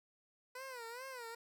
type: tone with vibrato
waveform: 15% pulse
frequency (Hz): 493.9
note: B4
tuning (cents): 0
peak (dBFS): -39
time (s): 0.55-1.35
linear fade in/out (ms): 5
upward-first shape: sine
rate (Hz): 2.4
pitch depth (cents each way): 140
effects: none